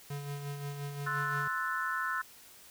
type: tone with tremolo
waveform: square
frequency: 142.7 Hz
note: D3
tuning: 49 cents flat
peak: -36 dBFS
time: 0.1-1.48 s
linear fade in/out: 5 ms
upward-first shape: sine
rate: 5.7 Hz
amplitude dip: 45%
type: chord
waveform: sine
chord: F# half-diminished seventh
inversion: second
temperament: equal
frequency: 1046.5 / 1318.5 / 1480 / 1760 Hz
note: C6 / E6 / F#6 / A6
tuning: 0 / 0 / 0 / 0 cents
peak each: -38 / -36 / -35 / -38 dBFS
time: 1.06-2.22 s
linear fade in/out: 10 ms
effects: white hiss -55 dBFS RMS until 2.7 s